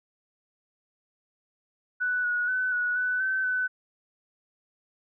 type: tone with pitch steps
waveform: sine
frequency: 1486 / 1457 / 1508 / 1465 / 1495 / 1536 / 1505 Hz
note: F#6 / F#6 / F#6 / F#6 / F#6 / G6 / F#6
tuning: +7 / -27 / +32 / -18 / +17 / -36 / +29 cents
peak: -24 dBFS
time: 2-3.68 s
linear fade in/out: 20 ms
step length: 240 ms
effects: none